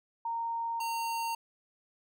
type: tone pair in turn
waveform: sine / square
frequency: 924 / 919.5 Hz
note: A#5 / A#5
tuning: -16 / -24 cents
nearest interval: unison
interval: 8 cents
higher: first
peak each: -31 / -32 dBFS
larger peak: first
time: 0.25-0.8 / 0.8-1.35 s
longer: neither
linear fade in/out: 5 ms
effects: none